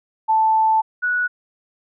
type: tone pair in turn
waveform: sine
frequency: 880 / 1469.3 Hz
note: A5 / F#6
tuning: 0 / -13 cents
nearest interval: major sixth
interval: 887 cents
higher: second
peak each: -13 / -17 dBFS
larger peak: first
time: 0.28-0.82 / 1.02-1.28 s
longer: first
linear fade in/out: 20 ms
effects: none

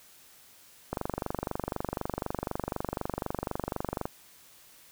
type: click train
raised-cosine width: 1 ms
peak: -16 dBFS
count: 76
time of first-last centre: 0.93-4.055 s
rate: 24 Hz
effects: white hiss -56 dBFS RMS until 4.91 s

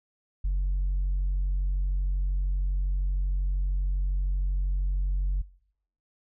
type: tone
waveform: sine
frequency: 46.39 Hz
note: F#1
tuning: 5 cents sharp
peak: -21 dBFS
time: 0.44-5.42 s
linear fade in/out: 10 ms
effects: noise-tail reverb RT60 0.7 s tail -23 dB re dry + tanh soft clip ceiling -22 dBFS

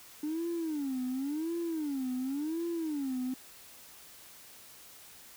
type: tone with vibrato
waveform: triangle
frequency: 293.7 Hz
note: D4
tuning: in tune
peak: -28 dBFS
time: 0.23-3.34 s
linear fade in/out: 5 ms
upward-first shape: sine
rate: 0.92 Hz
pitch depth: 260 cents each way
effects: tanh soft clip ceiling -28 dBFS + white hiss -53 dBFS RMS until 5.36 s

